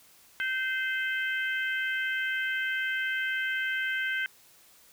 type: harmonic tone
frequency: 518 Hz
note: C5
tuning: 17 cents flat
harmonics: 3 / 4 / 5 / 6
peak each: -29 / -34 / -39 / -39 dBFS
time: 0.4-4.26 s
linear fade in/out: 0 ms
effects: white hiss -58 dBFS RMS until 4.92 s